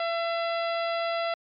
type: harmonic tone with a mistuned harmonic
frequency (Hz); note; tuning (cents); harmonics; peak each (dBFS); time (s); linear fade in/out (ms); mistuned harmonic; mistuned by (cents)
673; E5; +36; 1 / 2 / 3 / 4 / 5 / 6 / 7; -27 / -33 / -37 / -39 / -41 / -43 / -44; 0-1.34; 2; 7; +29
effects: MP3 64 kbps

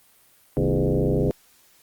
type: tone with frequency modulation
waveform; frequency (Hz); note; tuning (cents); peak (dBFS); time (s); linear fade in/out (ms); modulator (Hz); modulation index
sine; 127.1; C3; -50; -18; 0.57-1.31; 0; 93.8; 4.3
effects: white hiss -57 dBFS RMS until 1.82 s + Opus 32 kbps

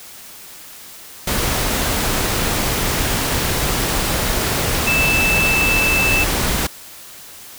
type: tone in noise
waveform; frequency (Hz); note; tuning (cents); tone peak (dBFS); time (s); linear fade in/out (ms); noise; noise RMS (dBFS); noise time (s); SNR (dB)
sine; 2637; E7; 0; -15; 4.87-6.24; 5; pink; -19; 1.27-6.67; +1
effects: white hiss -38 dBFS RMS until 7.58 s

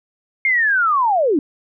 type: linear sweep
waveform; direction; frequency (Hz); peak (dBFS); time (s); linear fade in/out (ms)
sine; down; 2157 to 261.6; -13; 0.45-1.39; 2
effects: none

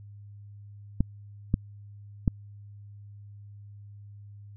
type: clicks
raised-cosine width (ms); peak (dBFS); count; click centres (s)
5; -10; 3; 1.006 / 1.541 / 2.278
effects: added 102 Hz sine -44 dBFS peak until 4.56 s

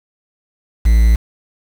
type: tone with quantisation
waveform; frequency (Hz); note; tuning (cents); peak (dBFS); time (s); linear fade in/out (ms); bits
triangle; 56.2; A1; +37; -5; 0.85-1.16; 10; 5
effects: none

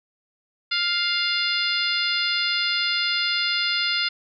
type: harmonic tone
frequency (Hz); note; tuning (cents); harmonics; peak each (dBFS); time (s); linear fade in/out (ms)
701; F5; +6; 2 / 3 / 4 / 5 / 6 / 7; -28 / -28 / -28 / -28 / -28 / -28; 0.71-4.09; 10
effects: none

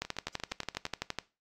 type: two click trains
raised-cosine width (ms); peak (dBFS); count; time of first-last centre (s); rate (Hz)
0.2; -23 / -15; 8 / 15; 0.05-0.866 / 0.02-1.187; 8.58 / 12
effects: noise-tail reverb RT60 0.3 s tail -20 dB re dry + AAC 64 kbps

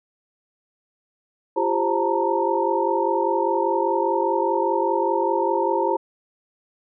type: tone cluster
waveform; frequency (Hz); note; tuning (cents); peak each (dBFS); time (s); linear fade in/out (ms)
sine; 345.9 / 396.2 / 529 / 894 / 939; F4 / G4 / C5 / A5 / A#5; -17 / +18 / +19 / +27 / +12; -25; 1.56-5.97; 10
effects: none

